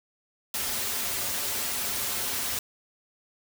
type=noise with comb filter; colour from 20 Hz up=white; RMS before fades=-30 dBFS; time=0.54-2.59 s; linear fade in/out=2 ms; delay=6.3 ms; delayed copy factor=-0.7; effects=none